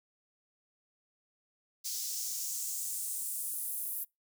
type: noise with high-pass filter sweep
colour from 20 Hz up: white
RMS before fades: -37 dBFS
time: 1.84-4.05 s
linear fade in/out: 20 ms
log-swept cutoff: 5100 to 12000 Hz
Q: 2.1
effects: noise-tail reverb RT60 0.2 s tail -25 dB re dry